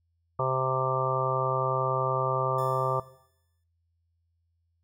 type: harmonic tone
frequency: 130.81 Hz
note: C3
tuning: in tune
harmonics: 1 / 3 / 4 / 5 / 6 / 7 / 8 / 9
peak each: -31 / -34 / -32 / -33 / -40 / -33 / -38 / -30 dBFS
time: 0.39-3 s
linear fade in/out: 5 ms
type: tone with exponential decay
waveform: 5% pulse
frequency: 1750 Hz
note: A6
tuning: 10 cents flat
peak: -36 dBFS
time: 2.58-3.64 s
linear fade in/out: 5 ms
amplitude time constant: 230 ms
effects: noise-tail reverb RT60 0.7 s tail -18 dB re dry + added 84 Hz sine -70 dBFS peak until 4.83 s